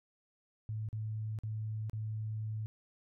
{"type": "tone with dropouts", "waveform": "sine", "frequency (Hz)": 108.7, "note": "A2", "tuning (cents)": -21, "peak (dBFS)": -35, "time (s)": [0.69, 2.66], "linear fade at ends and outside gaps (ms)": 0, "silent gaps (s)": [[0.888, 0.929], [1.388, 1.435], [1.897, 1.932]], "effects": []}